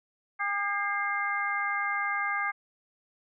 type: harmonic tone with a mistuned harmonic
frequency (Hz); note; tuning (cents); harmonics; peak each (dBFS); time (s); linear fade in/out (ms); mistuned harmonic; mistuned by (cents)
403.3; G4; +49; 2 / 3 / 4 / 5; -35 / -32 / -32 / -32; 0.39-2.52; 20; 5; +71
effects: none